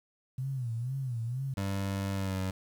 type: tone with vibrato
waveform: sine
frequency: 124.6 Hz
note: B2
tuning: 16 cents sharp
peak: -31 dBFS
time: 0.38-1.54 s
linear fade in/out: 5 ms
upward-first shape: sine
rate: 2.1 Hz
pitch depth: 160 cents each way
type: tone with pitch glide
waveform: 25% pulse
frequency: 98 to 94.44 Hz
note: G2 to F#2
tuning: 0 to +36 cents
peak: -27 dBFS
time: 1.57-2.51 s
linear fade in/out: 5 ms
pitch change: -64 cents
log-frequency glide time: 2.14-2.38 s
effects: 10-bit